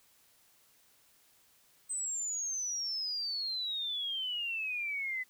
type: exponential sweep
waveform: sine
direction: down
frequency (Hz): 8240 to 2000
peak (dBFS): -33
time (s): 1.89-5.24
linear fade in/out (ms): 20
effects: white hiss -66 dBFS RMS until 5.29 s